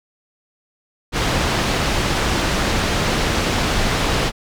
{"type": "low-pass noise", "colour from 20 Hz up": "pink", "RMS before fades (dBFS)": -19, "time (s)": [1.12, 4.32], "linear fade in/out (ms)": 50, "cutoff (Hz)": 5400, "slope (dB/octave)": 12, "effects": []}